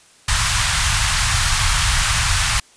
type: band-stop noise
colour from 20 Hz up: pink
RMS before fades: -17 dBFS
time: 0.28-2.6 s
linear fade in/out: 5 ms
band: 120 to 1000 Hz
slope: 24 dB/octave
effects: white hiss -50 dBFS RMS until 2.76 s + resampled to 22050 Hz